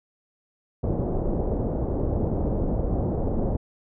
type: low-pass noise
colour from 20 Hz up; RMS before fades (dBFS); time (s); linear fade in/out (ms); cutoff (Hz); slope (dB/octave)
pink; -25; 0.83-3.57; 10; 640; 24
effects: none